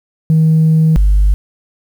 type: tone pair in turn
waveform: sine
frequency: 158.9 / 50.05 Hz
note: D#3 / G1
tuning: +37 / +37 cents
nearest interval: octave + minor sixth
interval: 2000 cents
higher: first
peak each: -5 dBFS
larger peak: neither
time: 0.3-0.96 / 0.96-1.34 s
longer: first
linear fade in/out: 0 ms
effects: tanh soft clip ceiling -4 dBFS + 7-bit